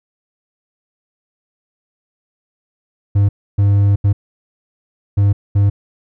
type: tone bursts at uneven times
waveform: triangle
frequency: 100.6 Hz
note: G2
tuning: 45 cents sharp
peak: -7 dBFS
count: 5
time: 3.15-3.29 / 3.58-3.96 / 4.04-4.13 / 5.17-5.33 / 5.55-5.7 s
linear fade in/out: 10 ms
effects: none